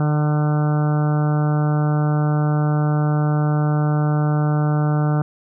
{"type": "harmonic tone", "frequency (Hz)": 150, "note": "D3", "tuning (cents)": 37, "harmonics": [1, 2, 3, 4, 5, 6, 7, 8, 9, 10], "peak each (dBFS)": [-16, -26, -31, -31, -30, -36, -39, -35, -35, -38], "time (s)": [0, 5.22], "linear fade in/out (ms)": 2, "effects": []}